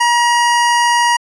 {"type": "tone pair together", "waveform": "square", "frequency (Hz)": [953, 1906], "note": ["A#5", "A#6"], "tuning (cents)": [38, 38], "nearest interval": "octave", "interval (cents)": 1200, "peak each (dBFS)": [-12, -17], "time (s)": [0, 1.17], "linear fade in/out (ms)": 10, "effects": ["resampled to 22050 Hz"]}